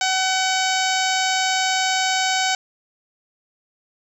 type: harmonic tone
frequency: 755 Hz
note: F#5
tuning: 35 cents sharp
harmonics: 1 / 2 / 3 / 4 / 5 / 6 / 7 / 8 / 9 / 10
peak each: -22 / -25 / -27 / -28 / -29 / -30 / -30 / -31 / -32 / -32 dBFS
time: 0.01-2.55 s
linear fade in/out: 2 ms
effects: 8-bit